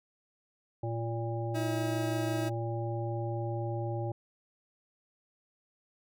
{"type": "harmonic tone", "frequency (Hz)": 115.5, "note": "A#2", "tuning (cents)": -16, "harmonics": [1, 3, 5, 7], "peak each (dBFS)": [-33, -38, -40, -41], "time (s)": [0.83, 4.12], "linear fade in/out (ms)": 5}
{"type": "tone", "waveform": "30% pulse", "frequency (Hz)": 320.6, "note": "E4", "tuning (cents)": -48, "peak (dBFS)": -30, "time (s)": [1.54, 2.5], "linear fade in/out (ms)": 20}
{"effects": []}